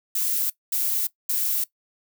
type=noise bursts; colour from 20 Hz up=violet; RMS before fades=-24 dBFS; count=3; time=0.15-1.64 s; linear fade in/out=5 ms; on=350 ms; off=220 ms; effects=noise-tail reverb RT60 0.1 s tail -19 dB re dry